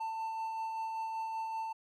triangle tone with tremolo, 892 Hz, A5, 23 cents sharp, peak -32 dBFS, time 0-1.73 s, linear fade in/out 10 ms, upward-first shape sine, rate 5.2 Hz, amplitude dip 25%, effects none

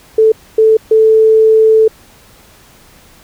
sine tone bursts at uneven times, 440 Hz, A4, in tune, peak -4 dBFS, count 3, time 0.18-0.32 / 0.58-0.77 / 0.91-1.88 s, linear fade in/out 5 ms, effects pink hiss -43 dBFS RMS until 3.23 s

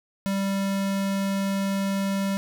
square tone, 196 Hz, G3, in tune, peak -24 dBFS, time 0.26-2.37 s, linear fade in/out 0 ms, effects none

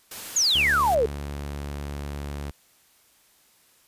white noise, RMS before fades -37 dBFS, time 0.11-0.95 s, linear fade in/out 5 ms
sine exponential sweep, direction down, 7040 to 415.3 Hz, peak -18 dBFS, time 0.36-1.06 s, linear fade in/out 5 ms
sawtooth tone, 71.7 Hz, D2, 41 cents flat, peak -27 dBFS, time 0.55-2.51 s, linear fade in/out 5 ms
effects white hiss -60 dBFS RMS until 3.87 s + resampled to 32000 Hz

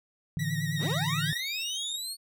sine chord, A suspended fourth, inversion none, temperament just, 110 / 146.67 / 165 Hz, A2 / D3 / E3, 0 / -2 / +2 cents, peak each -37 / -31 / -32 dBFS, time 0.37-1.33 s, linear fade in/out 0 ms
sawtooth tone with vibrato, 1900 Hz, A#6, 33 cents sharp, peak -32 dBFS, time 0.39-1.4 s, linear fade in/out 5 ms, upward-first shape sine, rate 9.3 Hz, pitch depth 55 cents each way
sine tone with pitch glide, 3729 to 3751 Hz, A#7 to A#7, 0 to +10 cents, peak -35 dBFS, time 0.76-1.96 s, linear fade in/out 5 ms, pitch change +10 cents, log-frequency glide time 1.39-1.81 s
25% pulse linear sweep, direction up, 51.91 to 4435 Hz, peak -29 dBFS, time 0.78-2.17 s, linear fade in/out 50 ms
effects none

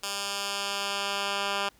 10% pulse tone with band-pass filter sweep, 199.7 Hz, G3, 32 cents sharp, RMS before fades -31 dBFS, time 0.03-1.69 s, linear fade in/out 5 ms, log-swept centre 6000 to 2400 Hz, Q 0.72, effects pink hiss -61 dBFS RMS until 1.79 s

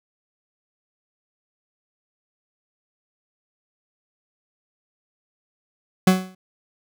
40% pulse tone with exponential decay, 186.2 Hz, F#3, 11 cents sharp, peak -8 dBFS, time 6.07-6.35 s, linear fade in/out 5 ms, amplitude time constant 59 ms, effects none

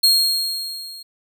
40% pulse tone with level ramp, 4254 Hz, C8, 28 cents sharp, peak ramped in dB -9 to -34 dBFS, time 0.03-1.03 s, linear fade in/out 10 ms, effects none

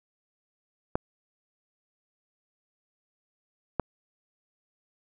clicks, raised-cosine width 1 ms, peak -11 dBFS, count 2, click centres 0.955 / 3.797 s, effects none

